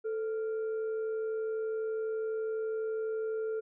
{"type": "tone with frequency modulation", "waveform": "sine", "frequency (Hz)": 440, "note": "A4", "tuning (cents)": 0, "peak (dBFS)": -31, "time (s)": [0.04, 3.61], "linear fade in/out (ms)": 20, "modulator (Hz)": 952, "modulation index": 0.25, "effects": []}